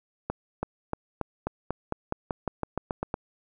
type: accelerating click train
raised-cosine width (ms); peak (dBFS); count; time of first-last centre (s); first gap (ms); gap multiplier
1; -14; 15; 0.3-3.141; 330; 0.92
effects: none